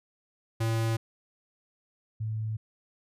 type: tone pair in turn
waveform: square / sine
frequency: 113.2 / 109.41 Hz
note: A2 / A2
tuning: +50 / -9 cents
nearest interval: minor second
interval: 59 cents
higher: first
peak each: -26 / -29 dBFS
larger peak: first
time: 0.6-0.97 / 2.2-2.57 s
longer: neither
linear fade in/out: 10 ms
effects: resampled to 32000 Hz